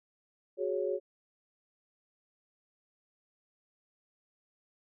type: chord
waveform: sine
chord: F# suspended second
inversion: none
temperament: just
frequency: 370 / 416.2 / 555 Hz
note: F#4 / G#4 / C#5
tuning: 0 / +4 / +2 cents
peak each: -34 dBFS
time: 0.57-1 s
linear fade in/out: 50 ms
effects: none